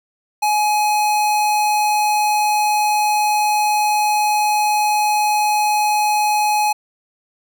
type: tone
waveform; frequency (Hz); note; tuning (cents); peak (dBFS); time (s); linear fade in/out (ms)
square; 842; G#5; +24; -15; 0.42-6.73; 10
effects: none